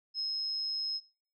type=tone; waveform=sine; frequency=5150 Hz; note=E8; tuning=41 cents flat; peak=-31 dBFS; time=0.14-1.01 s; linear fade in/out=50 ms; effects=noise-tail reverb RT60 0.5 s tail -25 dB re dry